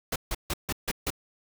pink noise bursts, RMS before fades -29 dBFS, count 6, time 0.12-1.104 s, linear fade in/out 5 ms, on 39 ms, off 150 ms, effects none

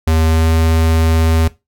square tone with pitch glide, 80.2 to 81.09 Hz, E2 to E2, -47 to -28 cents, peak -11 dBFS, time 0.07-1.48 s, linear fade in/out 5 ms, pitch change +19 cents, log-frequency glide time 0.26-0.5 s, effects noise-tail reverb RT60 0.2 s tail -17 dB re dry

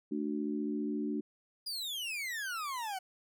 sine chord, D major, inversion second, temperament equal with one note detuned, 220 / 294.7 / 370 Hz, A3 / D4 / F#4, 0 / +6 / 0 cents, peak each -36 / -35 / -40 dBFS, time 0.11-1.21 s, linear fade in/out 10 ms
40% pulse exponential sweep, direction down, 4958 to 731 Hz, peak -35 dBFS, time 1.66-2.99 s, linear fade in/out 10 ms
effects none

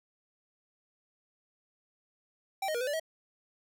square tone with pitch steps, 777 / 622 / 476.2 / 509 / 582 / 641 Hz, G5 / D#5 / A#4 / C5 / D5 / E5, -16 / -1 / +37 / -48 / -16 / -49 cents, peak -31 dBFS, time 2.62-2.998 s, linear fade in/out 5 ms, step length 63 ms, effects none

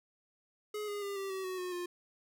square tone with pitch steps, 421 / 410.7 / 400.6 / 390.8 / 381.2 / 371.8 / 362.7 / 353.8 Hz, G#4 / G#4 / G4 / G4 / G4 / F#4 / F#4 / F4, +24 / -19 / +38 / -5 / -48 / +8 / -34 / +23 cents, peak -37 dBFS, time 0.74-1.86 s, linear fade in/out 5 ms, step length 140 ms, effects none

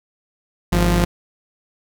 sawtooth tone pair together, 51.91 / 174.6 Hz, G#1 / F3, 0 / 0 cents, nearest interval octave + major sixth, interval 2100 cents, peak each -13 dBFS, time 0.72-1.05 s, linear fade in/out 10 ms, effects none

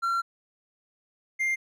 triangle tone pair in turn, 1367 / 2105 Hz, F6 / C7, -37 / +10 cents, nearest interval perfect fifth, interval 747 cents, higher second, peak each -22 dBFS, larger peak neither, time 0.02-0.22 / 1.39-1.56 s, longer first, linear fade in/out 20 ms, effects none

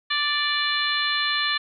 harmonic tone, 587 Hz, D5, 1 cent flat, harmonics 2 / 3 / 4 / 5 / 6 / 7, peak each -29 / -26 / -31 / -30 / -28 / -28 dBFS, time 0.1-1.58 s, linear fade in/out 10 ms, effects none

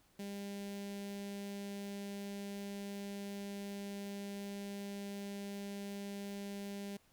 sawtooth tone with notch filter, 200.3 Hz, G3, 38 cents sharp, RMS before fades -44 dBFS, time 0.19-6.97 s, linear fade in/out 5 ms, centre 1200 Hz, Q 1, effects pink hiss -70 dBFS RMS until 7.12 s

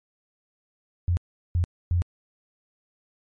sine tone bursts at uneven times, 87.5 Hz, F2, 4 cents sharp, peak -19 dBFS, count 3, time 1.08-1.17 / 1.55-1.64 / 1.91-2.02 s, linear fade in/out 0 ms, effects MP3 48 kbps

